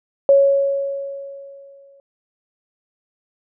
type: tone with exponential decay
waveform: sine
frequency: 554.4 Hz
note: C#5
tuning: in tune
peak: -7 dBFS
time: 0.29-2 s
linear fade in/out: 1 ms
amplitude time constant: 370 ms
effects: none